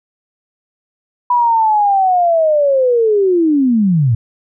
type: linear sweep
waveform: sine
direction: down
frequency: 987 to 106.2 Hz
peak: -9 dBFS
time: 1.3-4.15 s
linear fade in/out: 5 ms
effects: none